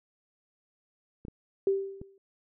clicks, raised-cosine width 3 ms, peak -28 dBFS, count 3, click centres 1.251 / 1.283 / 2.015 s
sine tone with exponential decay, 390.8 Hz, G4, 5 cents flat, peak -20 dBFS, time 1.67-2.18 s, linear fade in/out 2 ms, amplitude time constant 110 ms
effects none

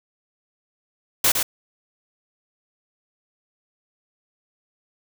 white noise with echo, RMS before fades -17 dBFS, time 1.24-1.32 s, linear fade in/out 5 ms, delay 110 ms, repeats 1, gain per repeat -5 dB, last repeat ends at 1.43 s, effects none

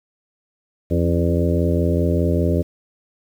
harmonic tone with a mistuned harmonic, 85 Hz, F2, 46 cents flat, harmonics 1 / 2 / 3 / 4 / 5 / 6 / 7, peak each -19 / -22 / -24 / -25 / -26 / -27 / -27 dBFS, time 0.9-2.63 s, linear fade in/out 20 ms, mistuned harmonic 3, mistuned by +56 cents, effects 8-bit

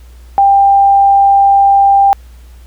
sine tone, 793 Hz, G5, 20 cents sharp, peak -4 dBFS, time 0.38-2.13 s, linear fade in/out 0 ms, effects added 60 Hz sine -33 dBFS peak until 2.66 s + pink hiss -48 dBFS RMS until 2.66 s

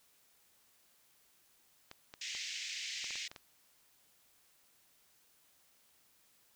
clicks, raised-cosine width 0.2 ms, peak -30 dBFS, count 8, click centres 1.914 / 2.139 / 2.35 / 3.043 / 3.107 / 3.156 / 3.315 / 3.362 s
pink band-pass noise, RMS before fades -42 dBFS, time 2.21-3.28 s, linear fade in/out 5 ms, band 2000 to 7000 Hz, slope 48 dB/octave
effects white hiss -69 dBFS RMS until 6.55 s

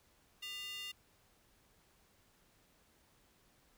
square tone with high-pass filter, 400.2 Hz, G4, 36 cents sharp, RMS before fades -45 dBFS, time 0.42-0.92 s, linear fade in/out 10 ms, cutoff 2800 Hz, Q 3.8, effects pink hiss -70 dBFS RMS until 3.77 s

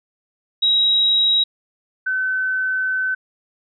sine tone pair in turn, 3833 / 1521.1 Hz, A#7 / F#6, +47 / +47 cents, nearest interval octave + major third, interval 1600 cents, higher first, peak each -13 / -18 dBFS, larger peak first, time 0.62-1.44 / 2.06-3.15 s, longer second, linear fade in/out 10 ms, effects none

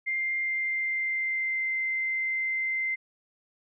sine tone with pitch glide, 2103 to 2079 Hz, C7 to C7, +8 to -12 cents, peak -26 dBFS, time 0.06-2.96 s, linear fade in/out 20 ms, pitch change -20 cents, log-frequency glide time 0.18-1.76 s, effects none

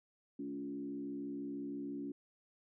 sine tone with frequency modulation, 282.8 Hz, C#4, 35 cents sharp, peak -39 dBFS, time 0.39-2.12 s, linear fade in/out 5 ms, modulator 66.1 Hz, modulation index 0.85, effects none

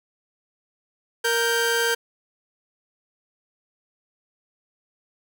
sawtooth tone pair together, 466.2 / 1570.2 Hz, A#4 / G6, 0 / +2 cents, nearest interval octave + major sixth, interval 2102 cents, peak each -19 dBFS, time 1.24-1.95 s, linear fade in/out 10 ms, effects none

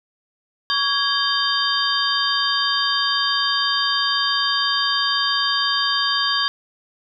sine tone cluster, 1125 / 1651 / 3134 / 3649 / 4731 Hz, C#6 / G#6 / G7 / A#7 / D8, +25 / -11 / -1 / -38 / +12 cents, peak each -24 dBFS, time 0.7-6.48 s, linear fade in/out 0 ms, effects none

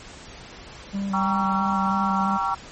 triangle tone with vibrato, 196 Hz, G3, in tune, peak -22 dBFS, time 0.93-2.38 s, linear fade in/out 20 ms, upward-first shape square, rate 3 Hz, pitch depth 19 cents each way
sine chord, G diminished seventh, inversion none, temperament just, 784 / 940.8 / 1128.9 / 1354.7 Hz, G5 / Bb5 / Db6 / Fb6, 0 / +16 / +31 / +47 cents, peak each -27 dBFS, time 1.13-2.55 s, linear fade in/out 10 ms
effects pink hiss -42 dBFS RMS until 2.71 s + MP3 32 kbps

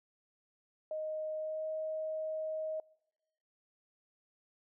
sine tone with pitch glide, 622.3 to 628.4 Hz, D#5 to D#5, 0 to +17 cents, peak -35 dBFS, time 0.91-2.8 s, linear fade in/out 2 ms, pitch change +17 cents, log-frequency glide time 1.37-1.67 s, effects noise-tail reverb RT60 1.0 s tail -26 dB re dry

